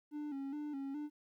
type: tone with vibrato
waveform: triangle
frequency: 285.3 Hz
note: C#4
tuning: 50 cents sharp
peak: -37 dBFS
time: 0.11-1.1 s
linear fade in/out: 50 ms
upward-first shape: square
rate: 2.4 Hz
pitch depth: 71 cents each way
effects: 13-bit